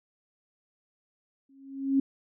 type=tone with exponential growth; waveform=sine; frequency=271.9 Hz; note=C#4; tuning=33 cents flat; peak=-18 dBFS; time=1.49-2 s; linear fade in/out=5 ms; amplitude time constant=110 ms; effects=none